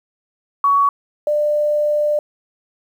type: tone pair in turn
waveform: sine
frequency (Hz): 1124 / 595.4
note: C#6 / D5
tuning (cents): +24 / +24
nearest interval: major seventh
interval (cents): 1100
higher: first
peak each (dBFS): -11 / -14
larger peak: first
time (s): 0.64-0.89 / 1.27-2.19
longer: second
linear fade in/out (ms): 2
effects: 8-bit